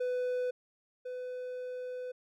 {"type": "tone pair in turn", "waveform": "triangle", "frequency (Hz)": [499.1, 501.7], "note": ["B4", "B4"], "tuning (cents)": [18, 27], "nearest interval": "unison", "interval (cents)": 9, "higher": "second", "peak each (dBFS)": [-28, -35], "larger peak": "first", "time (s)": [[0, 0.51], [1.05, 2.12]], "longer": "second", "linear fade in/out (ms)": 10, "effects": []}